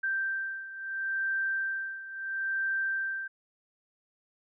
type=beating tone pair; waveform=sine; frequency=1568 / 1568.74 Hz; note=G6 / G6; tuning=0 / +1 cents; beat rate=0.74 Hz; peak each=-31 / -35 dBFS; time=0.03-3.28 s; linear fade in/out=10 ms; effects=none